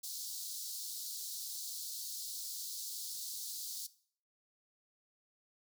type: high-pass noise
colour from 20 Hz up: pink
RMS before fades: -43 dBFS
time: 0.03-3.87 s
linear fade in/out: 10 ms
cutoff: 4000 Hz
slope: 48 dB/octave
effects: noise-tail reverb RT60 0.5 s tail -17 dB re dry